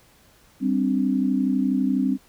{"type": "chord", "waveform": "sine", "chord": "G suspended fourth", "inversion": "none", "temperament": "equal with one note detuned", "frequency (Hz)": [197.25, 261.6, 293.7], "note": ["G3", "C4", "D4"], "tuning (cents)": [11, 0, 0], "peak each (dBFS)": [-24, -21, -27], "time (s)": [0.6, 2.18], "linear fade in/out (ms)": 50, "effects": ["pink hiss -56 dBFS RMS until 2.28 s"]}